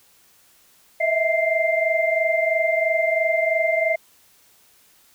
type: tone cluster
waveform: sine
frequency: 638 / 661 / 2094 Hz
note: D#5 / E5 / C7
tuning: +43 / +5 / +1 cents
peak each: -22 dBFS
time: 1-3.96 s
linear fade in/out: 10 ms
effects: white hiss -56 dBFS RMS until 5.14 s